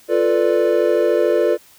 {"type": "chord", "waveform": "triangle", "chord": "B half-diminished seventh", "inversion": "second", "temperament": "equal", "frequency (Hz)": [349.2, 440, 493.9, 587.3], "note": ["F4", "A4", "B4", "D5"], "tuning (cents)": [0, 0, 0, 0], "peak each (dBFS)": -17, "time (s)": [0.08, 1.58], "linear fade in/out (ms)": 50, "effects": ["white hiss -49 dBFS RMS until 1.78 s"]}